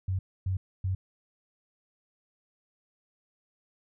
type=tone bursts; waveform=sine; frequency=94 Hz; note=F#2; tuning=28 cents sharp; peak=-26 dBFS; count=3; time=0.08-0.95 s; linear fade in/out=5 ms; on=110 ms; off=270 ms; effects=none